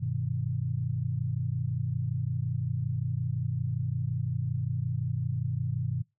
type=chord; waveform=sine; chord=G augmented; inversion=none; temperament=equal; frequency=98 / 123.47 / 155.56 Hz; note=G2 / B2 / D#3; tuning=0 / 0 / 0 cents; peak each=-34 / -30 / -34 dBFS; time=0-6.03 s; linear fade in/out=20 ms; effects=noise-tail reverb RT60 0.2 s tail -22 dB re dry